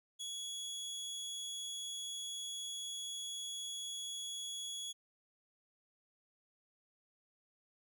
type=tone; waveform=25% pulse; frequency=3359 Hz; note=G#7; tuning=19 cents sharp; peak=-37 dBFS; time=0.19-4.93 s; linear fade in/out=20 ms; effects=none